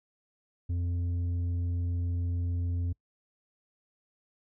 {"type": "tone with tanh clipping", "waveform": "sine", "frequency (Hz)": 87.31, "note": "F2", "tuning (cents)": 0, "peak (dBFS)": -29, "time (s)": [0.69, 2.93], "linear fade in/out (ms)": 10, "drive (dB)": 6, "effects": ["noise-tail reverb RT60 0.1 s tail -25 dB re dry"]}